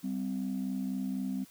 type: tone pair together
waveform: sine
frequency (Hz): 194.85 / 258.9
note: G3 / C4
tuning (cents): -10 / -18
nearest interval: perfect fourth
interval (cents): 492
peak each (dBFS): -33 / -33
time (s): 0.03-1.45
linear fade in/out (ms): 20
effects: tanh soft clip ceiling -26 dBFS + white hiss -58 dBFS RMS until 1.5 s